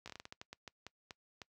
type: slowing click train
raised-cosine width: 0.2 ms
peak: -29 dBFS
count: 14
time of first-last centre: 0.06-1.418 s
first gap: 16 ms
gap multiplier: 1.28
effects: noise-tail reverb RT60 0.1 s tail -23 dB re dry + high-pass 60 Hz 12 dB/octave